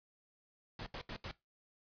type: noise bursts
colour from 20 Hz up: pink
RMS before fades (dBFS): -44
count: 4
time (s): 0.79-1.314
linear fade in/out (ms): 2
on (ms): 74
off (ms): 76
effects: noise-tail reverb RT60 0.2 s tail -19 dB re dry + resampled to 11025 Hz